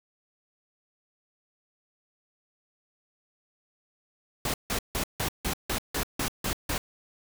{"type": "noise bursts", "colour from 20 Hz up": "pink", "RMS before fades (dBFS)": -29, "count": 10, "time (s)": [4.45, 6.78], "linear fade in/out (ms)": 2, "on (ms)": 89, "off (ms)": 160, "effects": []}